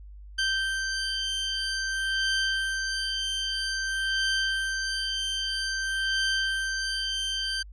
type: beating tone pair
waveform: 20% pulse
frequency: 1561 / 1561.51 Hz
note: G6 / G6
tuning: -8 / -7 cents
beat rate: 0.51 Hz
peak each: -23 / -27 dBFS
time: 0.38-7.63 s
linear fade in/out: 10 ms
effects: added 50 Hz sine -42 dBFS peak until 7.72 s + resampled to 22050 Hz